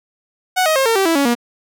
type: tone with pitch steps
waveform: sawtooth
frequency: 740 / 629.5 / 535.5 / 455.5 / 387.5 / 329.6 / 280.4 / 238.5 Hz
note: F#5 / D#5 / C5 / A#4 / G4 / E4 / C#4 / A#3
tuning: 0 / +20 / +40 / -40 / -20 / 0 / +20 / +40 cents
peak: -9 dBFS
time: 0.56-1.352 s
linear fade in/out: 20 ms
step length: 99 ms
effects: none